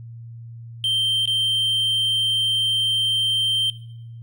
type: tone with dropouts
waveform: triangle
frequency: 3136 Hz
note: G7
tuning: in tune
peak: -17 dBFS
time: 0.84-3.7 s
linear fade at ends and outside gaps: 1 ms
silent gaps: 1.256-1.275 s
effects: noise-tail reverb RT60 0.8 s tail -18 dB re dry + added 116 Hz sine -35 dBFS peak until 4.22 s